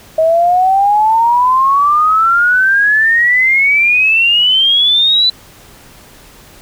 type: exponential sweep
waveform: sine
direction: up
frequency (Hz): 632 to 4024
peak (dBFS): -7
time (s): 0.18-5.3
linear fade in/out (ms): 5
effects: pink hiss -40 dBFS RMS until 6.61 s